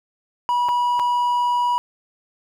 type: tone with dropouts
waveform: triangle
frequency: 972 Hz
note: B5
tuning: 28 cents flat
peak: -15 dBFS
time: 0.49-1.78 s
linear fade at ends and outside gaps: 0 ms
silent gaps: 0.686-0.69 / 0.993-0.997 s
effects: none